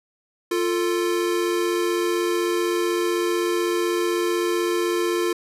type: tone pair together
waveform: square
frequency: 349.2 / 445.1 Hz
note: F4 / A4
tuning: 0 / +20 cents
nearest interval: major third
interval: 420 cents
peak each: -22 / -27 dBFS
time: 0.51-5.33 s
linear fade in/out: 5 ms
effects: resampled to 32000 Hz